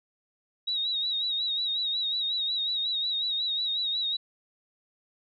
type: tone with vibrato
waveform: sine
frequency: 3821 Hz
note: A#7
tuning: 42 cents sharp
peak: -26 dBFS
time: 0.67-4.17 s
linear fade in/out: 10 ms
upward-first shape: sine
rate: 5.5 Hz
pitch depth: 61 cents each way
effects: none